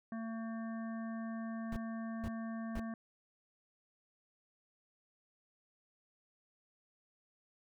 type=harmonic tone; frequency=225 Hz; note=A3; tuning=39 cents sharp; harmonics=1 / 3 / 5 / 7 / 8; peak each=-39 / -49 / -53 / -56 / -57 dBFS; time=0.12-2.94 s; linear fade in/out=2 ms
type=noise bursts; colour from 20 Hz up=brown; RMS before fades=-40 dBFS; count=3; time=1.72-2.798 s; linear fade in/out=2 ms; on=46 ms; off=470 ms
effects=none